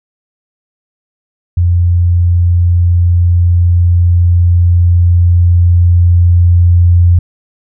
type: tone with level ramp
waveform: sine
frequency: 87.31 Hz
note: F2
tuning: in tune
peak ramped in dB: -6 to -3 dBFS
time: 1.57-7.19 s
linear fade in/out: 5 ms
effects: none